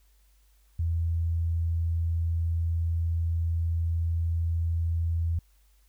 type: tone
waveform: sine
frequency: 83.3 Hz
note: E2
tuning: 19 cents sharp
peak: -24 dBFS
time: 0.79-5.39 s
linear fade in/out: 5 ms
effects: added 50 Hz sine -59 dBFS peak until 5.88 s + white hiss -69 dBFS RMS until 5.88 s